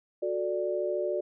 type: chord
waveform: sine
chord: D major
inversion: first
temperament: just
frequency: 367.1 / 440.5 / 587.3 Hz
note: F#4 / A4 / D5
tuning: -14 / +2 / 0 cents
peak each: -31 / -35 / -30 dBFS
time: 0.22-1.21 s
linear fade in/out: 10 ms
effects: none